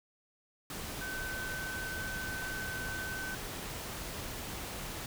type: tone in noise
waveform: sine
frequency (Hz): 1527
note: G6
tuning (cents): -46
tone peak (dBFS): -38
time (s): 1.01-3.35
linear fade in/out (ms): 2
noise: pink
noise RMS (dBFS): -41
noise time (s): 0.7-5.06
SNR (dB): 0
effects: none